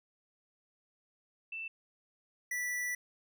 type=tone pair in turn; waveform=sine / square; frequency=2662 / 1965.1 Hz; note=E7 / B6; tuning=+16 / -9 cents; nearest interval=perfect fourth; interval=525 cents; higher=first; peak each=-38 / -34 dBFS; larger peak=second; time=1.52-1.68 / 2.51-2.95 s; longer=second; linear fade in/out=5 ms; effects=none